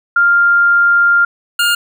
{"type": "tone pair in turn", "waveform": ["sine", "25% pulse"], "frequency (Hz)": [1398, 1411.8], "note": ["F6", "F6"], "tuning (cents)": [1, 18], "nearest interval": "unison", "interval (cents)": 17, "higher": "second", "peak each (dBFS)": -7, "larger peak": "neither", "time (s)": [[0.16, 1.25], [1.59, 1.75]], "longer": "first", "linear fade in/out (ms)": 5, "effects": []}